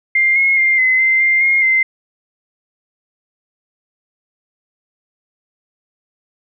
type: tone with pitch steps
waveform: sine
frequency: 2100 / 2163 / 2106 / 2042 / 2078 / 2099 / 2138 / 2076 Hz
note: C7 / C#7 / C7 / C7 / C7 / C7 / C7 / C7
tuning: +6 / -43 / +11 / -43 / -12 / +5 / +37 / -14 cents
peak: -10 dBFS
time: 0.15-1.83 s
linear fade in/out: 5 ms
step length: 210 ms
effects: none